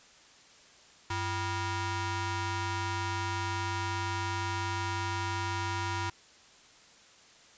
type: ring-modulated tone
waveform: sawtooth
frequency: 437.2 Hz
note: A4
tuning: 11 cents flat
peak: -24 dBFS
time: 1.1-6.1 s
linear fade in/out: 5 ms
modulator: 533 Hz
effects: white hiss -57 dBFS RMS until 7.57 s + resampled to 16000 Hz